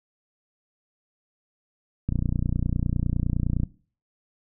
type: click train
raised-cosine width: 5 ms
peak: -12 dBFS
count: 47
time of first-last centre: 2.09-3.634 s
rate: 29.8 Hz
effects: noise-tail reverb RT60 0.4 s tail -18 dB re dry

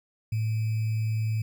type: tone with sample-and-hold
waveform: sine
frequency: 110 Hz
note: A2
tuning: in tune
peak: -24 dBFS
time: 0.32-1.42 s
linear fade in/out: 5 ms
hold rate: 2450 Hz
effects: none

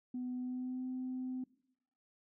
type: tone with pitch glide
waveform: sine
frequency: 250 to 256.1 Hz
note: B3 to C4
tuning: +21 to -37 cents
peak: -36 dBFS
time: 0.14-1.44 s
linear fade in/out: 5 ms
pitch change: +42 cents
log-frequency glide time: 0.34-0.85 s
effects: noise-tail reverb RT60 0.8 s tail -21 dB re dry + tanh soft clip ceiling -33 dBFS

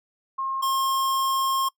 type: tone pair in turn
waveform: sine / square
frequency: 1071 / 1071 Hz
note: C6 / C6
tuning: +40 / +40 cents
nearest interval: unison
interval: 0 cents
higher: neither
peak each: -25 / -22 dBFS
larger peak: second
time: 0.38-0.62 / 0.62-1.69 s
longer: second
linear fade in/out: 10 ms
effects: noise-tail reverb RT60 0.1 s tail -23 dB re dry

